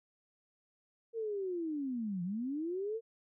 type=linear two-way sweep; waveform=sine; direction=down then up; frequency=464.3 to 170 to 464.3 Hz; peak=-34 dBFS; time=1.13-3.01 s; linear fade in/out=50 ms; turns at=2.23 s; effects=none